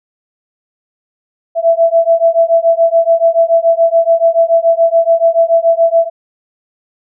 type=beating tone pair; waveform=sine; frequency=662 / 669 Hz; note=E5 / E5; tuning=+7 / +25 cents; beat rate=7 Hz; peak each=-10 dBFS; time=1.55-6.1 s; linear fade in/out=50 ms; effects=none